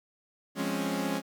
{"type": "chord", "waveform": "sawtooth", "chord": "Db major seventh", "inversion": "first", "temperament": "equal", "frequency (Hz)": [174.61, 207.7, 261.6, 277.2], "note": ["F3", "Ab3", "C4", "Db4"], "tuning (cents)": [0, 0, 0, 0], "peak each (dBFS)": [-32, -30, -33, -29], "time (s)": [0.55, 1.22], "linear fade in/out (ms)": 50, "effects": ["10-bit"]}